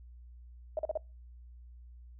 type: tone bursts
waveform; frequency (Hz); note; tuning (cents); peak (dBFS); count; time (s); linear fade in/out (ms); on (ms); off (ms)
sine; 624; D#5; +5; -29; 4; 0.77-0.974; 2; 21; 40
effects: noise-tail reverb RT60 0.3 s tail -26 dB re dry + added 60 Hz sine -49 dBFS peak until 2.19 s